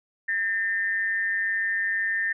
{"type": "tone with amplitude modulation", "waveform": "sine", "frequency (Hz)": 1813, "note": "A#6", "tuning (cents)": -49, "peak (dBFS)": -20, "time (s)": [0.28, 2.33], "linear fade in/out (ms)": 10, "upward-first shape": "sine", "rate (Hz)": 198, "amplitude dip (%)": 65, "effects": []}